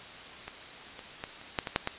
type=clicks; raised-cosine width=0.3 ms; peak=-23 / -27 / -19 / -30 / -11 / -17 / -8 / -13 dBFS; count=8; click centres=0.48 / 0.992 / 1.239 / 1.414 / 1.588 / 1.672 / 1.761 / 1.874 s; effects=white hiss -45 dBFS RMS until 1.98 s + resampled to 8000 Hz